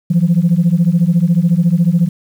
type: beating tone pair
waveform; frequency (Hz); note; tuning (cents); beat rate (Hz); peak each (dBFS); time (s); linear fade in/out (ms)
sine; 164.81 / 178.81; E3 / F3; 0 / +41; 14; -11; 0.1-2.09; 10
effects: tanh soft clip ceiling -4 dBFS + 7-bit